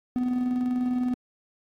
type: tone with tremolo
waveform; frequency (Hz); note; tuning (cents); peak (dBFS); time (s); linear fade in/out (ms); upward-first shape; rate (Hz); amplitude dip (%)
triangle; 249.5; B3; +18; -20; 0.16-1.14; 0; square; 20; 30
effects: AAC 64 kbps